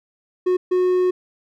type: tone bursts at uneven times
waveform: triangle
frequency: 364.8 Hz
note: F#4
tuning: 24 cents flat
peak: -13 dBFS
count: 2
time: 0.46-0.57 / 0.71-1.11 s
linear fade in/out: 10 ms
effects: none